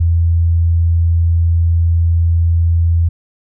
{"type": "tone", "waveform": "sine", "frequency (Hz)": 83.9, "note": "E2", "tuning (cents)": 31, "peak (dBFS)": -9, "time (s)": [0, 3.09], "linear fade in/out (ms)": 10, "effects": []}